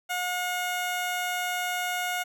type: tone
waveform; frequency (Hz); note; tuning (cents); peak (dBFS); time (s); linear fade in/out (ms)
15% pulse; 720; F#5; -47; -21; 0.09-2.24; 20
effects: none